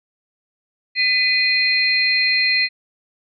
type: tone cluster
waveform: sine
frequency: 2011 / 2471 / 4176 Hz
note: B6 / D#7 / C8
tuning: +31 / -13 / -4 cents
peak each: -19 dBFS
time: 0.95-2.69 s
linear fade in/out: 50 ms
effects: none